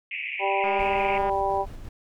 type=band-pass noise; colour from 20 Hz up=pink; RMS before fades=-32 dBFS; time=0.11-1.18 s; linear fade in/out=2 ms; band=2100 to 2700 Hz; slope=96 dB/octave
type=harmonic tone; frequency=196 Hz; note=G3; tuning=in tune; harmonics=2 / 3 / 4 / 5; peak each=-29 / -29 / -25 / -29 dBFS; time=0.39-1.66 s; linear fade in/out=50 ms
type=click train; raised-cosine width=0.5 ms; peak=-21 dBFS; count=134; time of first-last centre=0.64-1.295 s; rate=203 Hz
type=noise with tremolo; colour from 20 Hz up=brown; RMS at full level=-38 dBFS; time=0.79-1.89 s; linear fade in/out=5 ms; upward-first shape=square; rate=5.7 Hz; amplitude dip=25%
effects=none